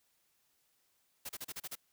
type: noise bursts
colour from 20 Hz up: white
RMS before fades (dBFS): -42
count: 7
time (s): 1.25-1.755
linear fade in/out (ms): 10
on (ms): 43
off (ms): 34
effects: white hiss -75 dBFS RMS until 1.92 s